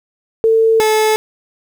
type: tone pair in turn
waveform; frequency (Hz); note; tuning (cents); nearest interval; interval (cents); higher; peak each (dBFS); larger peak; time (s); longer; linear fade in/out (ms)
sine / 30% pulse; 448 / 433.5; A4 / A4; +31 / -26; minor second; 57; first; -8; neither; 0.44-0.8 / 0.8-1.16; neither; 0
effects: 8-bit